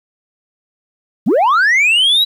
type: linear sweep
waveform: sine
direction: up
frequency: 155.3 to 3951 Hz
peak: -6 dBFS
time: 1.26-2.25 s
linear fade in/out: 20 ms
effects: tanh soft clip ceiling -8 dBFS + 8-bit